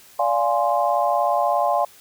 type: chord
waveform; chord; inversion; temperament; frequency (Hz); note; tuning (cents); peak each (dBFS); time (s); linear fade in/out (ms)
sine; D half-diminished seventh; none; equal with one note detuned; 581.9 / 698.5 / 830.6 / 1046.5; D5 / F5 / Ab5 / C6; -16 / 0 / 0 / 0; -23 / -21 / -23 / -24; 0.19-1.85; 5
effects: white hiss -49 dBFS RMS until 2 s